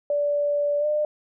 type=tone with pitch glide; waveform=sine; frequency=581 to 601.1 Hz; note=D5 to D5; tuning=-19 to +40 cents; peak=-20 dBFS; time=0.1-1.05 s; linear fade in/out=2 ms; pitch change=+59 cents; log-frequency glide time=0.79-0.86 s; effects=none